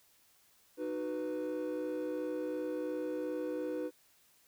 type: chord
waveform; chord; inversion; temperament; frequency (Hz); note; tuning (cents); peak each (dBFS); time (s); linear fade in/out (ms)
triangle; B major; first; equal with one note detuned; 307.2 / 370 / 493.9; D#4 / F#4 / B4; -22 / 0 / 0; -36 / -39 / -35; 0.77-3.91; 50
effects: tanh soft clip ceiling -26 dBFS + white hiss -67 dBFS RMS until 4.47 s